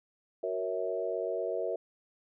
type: chord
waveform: sine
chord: F# dominant seventh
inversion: none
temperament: equal with one note detuned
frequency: 370 / 466.2 / 554.4 / 653.2 Hz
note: F#4 / A#4 / C#5 / E5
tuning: 0 / 0 / 0 / -16 cents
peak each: -37 / -35 / -37 / -35 dBFS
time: 0.43-1.76 s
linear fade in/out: 5 ms
effects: none